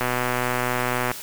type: click train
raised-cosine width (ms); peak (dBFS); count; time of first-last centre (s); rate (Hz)
0.5; -8; 138; 0.01-1.115; 124
effects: white hiss -36 dBFS RMS until 1.22 s